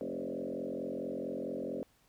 sine tone with frequency modulation, 395.6 Hz, G4, 16 cents sharp, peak -35 dBFS, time 0.01-1.83 s, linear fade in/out 0 ms, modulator 44.5 Hz, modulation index 4.3, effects pink hiss -69 dBFS RMS until 2.08 s

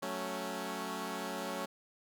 10% pulse chord, F# minor, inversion none, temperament equal, 185 / 220 / 277.2 Hz, F#3 / A3 / C#4, 0 / 0 / 0 cents, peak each -33 dBFS, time 0.02-1.66 s, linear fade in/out 10 ms, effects none

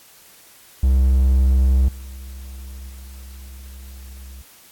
triangle tone with level steps, 65.41 Hz, C2, in tune, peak -10 / -30 / -33 dBFS, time 0.83-4.42 s, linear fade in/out 5 ms, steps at 1.88 / 2.89 s, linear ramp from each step 5 ms, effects white hiss -48 dBFS RMS until 4.71 s + AAC 64 kbps

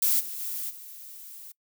violet noise with level steps, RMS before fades -23 / -36 / -33 / -44 dBFS, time 0.02-1.52 s, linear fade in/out 5 ms, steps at 0.19 / 0.39 / 0.69 s, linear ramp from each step 20 ms, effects noise-tail reverb RT60 0.1 s tail -23 dB re dry

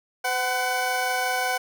20% pulse tone pair together, 507.8 / 749 Hz, B4 / F#5, +48 / +21 cents, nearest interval perfect fifth, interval 673 cents, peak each -25 / -19 dBFS, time 0.24-1.58 s, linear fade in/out 10 ms, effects none

